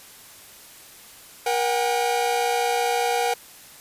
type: tone cluster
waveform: 45% pulse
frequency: 476.2 / 742 / 802 Hz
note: A#4 / F#5 / G5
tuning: +37 / +5 / +39 cents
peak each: -25 dBFS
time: 1.46-3.34 s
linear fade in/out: 5 ms
effects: white hiss -46 dBFS RMS until 3.8 s + resampled to 32000 Hz